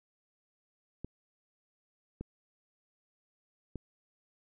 clicks, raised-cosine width 3 ms, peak -26 dBFS, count 3, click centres 1.046 / 2.21 / 3.757 s, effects none

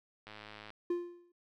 click train, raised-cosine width 0.3 ms, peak -32 dBFS, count 47, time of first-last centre 0.27-0.704 s, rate 106 Hz
triangle tone with exponential decay, 349.2 Hz, F4, in tune, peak -26 dBFS, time 0.9-1.32 s, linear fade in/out 5 ms, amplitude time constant 91 ms
effects none

